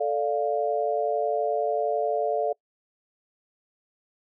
sine chord, D minor, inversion second, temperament equal, 440 / 587.3 / 698.5 Hz, A4 / D5 / F5, 0 / 0 / 0 cents, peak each -27 dBFS, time 0-2.53 s, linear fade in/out 10 ms, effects noise-tail reverb RT60 0.1 s tail -25 dB re dry

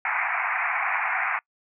white band-pass noise, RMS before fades -26 dBFS, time 0.05-1.39 s, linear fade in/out 2 ms, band 700 to 2400 Hz, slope 96 dB/octave, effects noise-tail reverb RT60 0.1 s tail -25 dB re dry

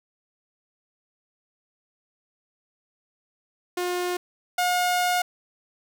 sawtooth tone pair in turn, 357.2 / 717.9 Hz, F4 / F5, +39 / +48 cents, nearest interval octave, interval 1209 cents, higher second, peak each -21 / -17 dBFS, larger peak second, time 3.77-4.17 / 4.58-5.22 s, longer second, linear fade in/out 5 ms, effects none

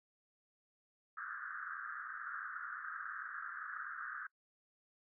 white band-pass noise, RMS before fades -45 dBFS, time 1.17-4.27 s, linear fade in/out 5 ms, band 1200 to 1700 Hz, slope 96 dB/octave, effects noise-tail reverb RT60 0.1 s tail -24 dB re dry

